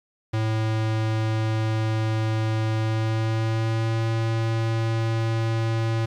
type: tone with pitch glide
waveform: square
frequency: 110.1 to 113.13 Hz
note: A2 to A2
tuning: +2 to +49 cents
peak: -22 dBFS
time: 0.33-6.06 s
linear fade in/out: 10 ms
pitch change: +47 cents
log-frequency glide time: 2.78-4.03 s
effects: low-pass 5000 Hz 12 dB/octave + 9-bit